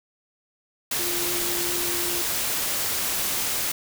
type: tone in noise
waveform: sine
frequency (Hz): 349.2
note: F4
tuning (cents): 0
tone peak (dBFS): -32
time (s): 0.99-2.22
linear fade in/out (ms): 5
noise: white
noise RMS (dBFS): -26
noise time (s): 0.91-3.72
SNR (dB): -9
effects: none